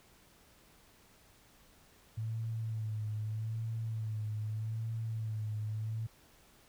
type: tone with vibrato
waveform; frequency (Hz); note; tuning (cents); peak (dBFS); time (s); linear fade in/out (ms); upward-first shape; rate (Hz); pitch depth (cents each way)
sine; 110; A2; 0; -34; 2.17-6.07; 10; sine; 0.81; 49
effects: pink hiss -63 dBFS RMS until 6.68 s